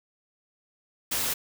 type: noise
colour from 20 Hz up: white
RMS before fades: -28 dBFS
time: 1.11-1.34 s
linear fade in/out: 10 ms
effects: none